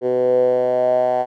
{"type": "tone with band-pass filter sweep", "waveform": "10% pulse", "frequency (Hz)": 125.3, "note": "B2", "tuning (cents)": 25, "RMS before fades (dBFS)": -17, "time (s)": [0.01, 1.26], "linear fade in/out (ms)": 50, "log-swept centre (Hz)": [430, 720], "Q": 7.3, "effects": []}